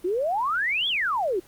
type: exponential two-way sweep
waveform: sine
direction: up then down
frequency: 338.4 to 3474 to 338.4 Hz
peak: -22 dBFS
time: 0.04-1.4 s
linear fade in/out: 10 ms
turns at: 0.88 s
effects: pink hiss -53 dBFS RMS until 1.47 s + Opus 24 kbps